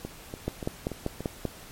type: two click trains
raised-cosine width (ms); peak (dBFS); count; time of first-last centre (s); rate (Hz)
2; -14 / -21; 6 / 5; 0.48-1.453 / 0.05-1.206; 5.14 / 3.46
effects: pink hiss -47 dBFS RMS until 1.71 s + MP3 64 kbps